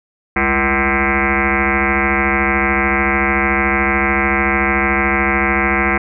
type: tone with frequency modulation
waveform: sine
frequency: 1174.7 Hz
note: D6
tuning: in tune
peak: -12 dBFS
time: 0.36-5.98 s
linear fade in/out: 5 ms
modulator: 139 Hz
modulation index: 8
effects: none